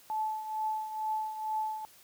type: tone with tremolo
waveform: sine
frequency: 868 Hz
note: A5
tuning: 24 cents flat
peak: -28 dBFS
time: 0.1-1.85 s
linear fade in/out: 0 ms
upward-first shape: triangle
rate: 2.2 Hz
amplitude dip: 70%
effects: white hiss -58 dBFS RMS until 2.03 s + high-pass 60 Hz 12 dB/octave